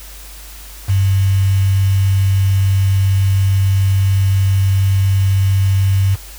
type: tone with quantisation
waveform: sine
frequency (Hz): 97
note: G2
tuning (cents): -18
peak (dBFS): -10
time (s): 0.88-6.16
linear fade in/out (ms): 20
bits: 5
effects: added 50 Hz sine -34 dBFS peak until 6.38 s + white hiss -37 dBFS RMS until 6.38 s